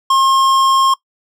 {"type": "tone with hard clipping", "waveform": "sine", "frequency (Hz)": 1071, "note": "C6", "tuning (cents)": 40, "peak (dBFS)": -11, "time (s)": [0.1, 0.94], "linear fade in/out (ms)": 5, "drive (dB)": 13, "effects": ["noise-tail reverb RT60 0.1 s tail -21 dB re dry"]}